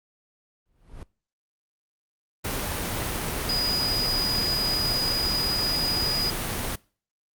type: noise with exponential growth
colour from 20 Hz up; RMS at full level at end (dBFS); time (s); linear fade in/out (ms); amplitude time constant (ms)
brown; -34; 0.66-1.03; 1; 79
type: noise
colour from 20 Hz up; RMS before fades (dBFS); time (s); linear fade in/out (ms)
pink; -29; 2.44-6.76; 10
type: tone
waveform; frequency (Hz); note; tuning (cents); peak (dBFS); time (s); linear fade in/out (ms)
sine; 4933; D#8; -16; -23; 3.49-6.3; 0
effects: noise-tail reverb RT60 0.4 s tail -23 dB re dry + Opus 32 kbps